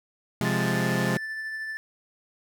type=chord; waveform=sawtooth; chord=F minor; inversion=second; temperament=equal; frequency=130.81 / 174.61 / 207.7 Hz; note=C3 / F3 / Ab3; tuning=0 / 0 / 0 cents; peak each=-24 dBFS; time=0.41-1.17 s; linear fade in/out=0 ms
type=tone with tremolo; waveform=triangle; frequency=1760 Hz; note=A6; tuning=in tune; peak=-28 dBFS; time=0.45-1.77 s; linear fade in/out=0 ms; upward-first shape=triangle; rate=13 Hz; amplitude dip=30%
effects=none